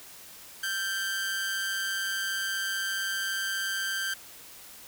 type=tone with amplitude modulation; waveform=sawtooth; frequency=1568 Hz; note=G6; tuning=in tune; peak=-23 dBFS; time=0.63-4.14 s; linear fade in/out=5 ms; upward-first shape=sine; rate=195 Hz; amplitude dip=50%; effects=white hiss -48 dBFS RMS until 4.87 s